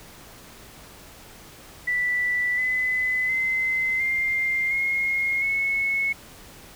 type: tone with pitch steps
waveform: sine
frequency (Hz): 1972 / 2015 / 2058 / 2103 / 2148 / 2194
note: B6 / B6 / C7 / C7 / C7 / C#7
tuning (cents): -3 / +34 / -29 / +8 / +45 / -18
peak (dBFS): -21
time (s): 1.87-6.13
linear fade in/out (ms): 10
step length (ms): 710
effects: pink hiss -46 dBFS RMS until 6.75 s